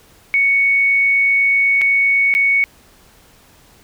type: tone with dropouts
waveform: sine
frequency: 2223 Hz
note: C#7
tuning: 4 cents sharp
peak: -11 dBFS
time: 0.34-2.64 s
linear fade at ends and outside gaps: 0 ms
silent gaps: 1.813-1.817 / 2.34-2.35 s
effects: pink hiss -49 dBFS RMS until 3.83 s